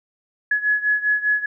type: beating tone pair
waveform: sine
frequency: 1691 / 1696 Hz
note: G#6 / G#6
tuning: +31 / +36 cents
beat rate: 5 Hz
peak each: -19 / -22 dBFS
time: 0.51-1.46 s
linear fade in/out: 5 ms
effects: none